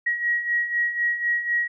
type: beating tone pair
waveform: sine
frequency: 1900 / 1904 Hz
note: A#6 / A#6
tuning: +33 / +36 cents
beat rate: 4 Hz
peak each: -28 / -22 dBFS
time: 0.06-1.68 s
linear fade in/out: 10 ms
effects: none